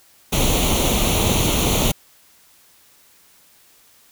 pink noise with comb filter, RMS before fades -18 dBFS, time 0.32-1.92 s, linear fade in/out 10 ms, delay 0.3 ms, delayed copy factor +0.75, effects white hiss -53 dBFS RMS until 4.11 s

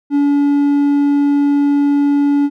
triangle tone, 285.7 Hz, D4, 48 cents flat, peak -8 dBFS, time 0.1-2.5 s, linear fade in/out 50 ms, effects none

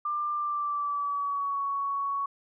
sine tone with pitch glide, 1190 to 1116.7 Hz, D6 to C#6, +22 to +12 cents, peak -27 dBFS, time 0.05-2.26 s, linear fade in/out 5 ms, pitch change -110 cents, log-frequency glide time 0.34-1.6 s, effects none

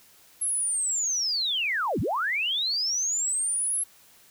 sine linear two-way sweep, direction down then up, 11170 to 73.42 to 11170 Hz, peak -24 dBFS, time 0.41-3.84 s, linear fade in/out 10 ms, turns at 2 s, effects white hiss -56 dBFS RMS until 4.3 s

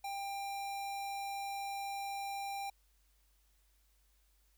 square tone, 794 Hz, G5, 22 cents sharp, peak -39 dBFS, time 0.04-2.7 s, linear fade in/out 5 ms, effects added 50 Hz sine -69 dBFS peak until 4.57 s + white hiss -75 dBFS RMS until 4.57 s

